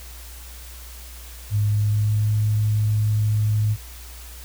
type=tone with pitch glide; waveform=sine; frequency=104.1 to 106.66 Hz; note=G#2 to G#2; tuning=+5 to +47 cents; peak=-17 dBFS; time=1.5-3.77 s; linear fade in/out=50 ms; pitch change=+42 cents; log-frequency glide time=1.61-2.31 s; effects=added 60 Hz sine -38 dBFS peak until 4.44 s + white hiss -43 dBFS RMS until 4.44 s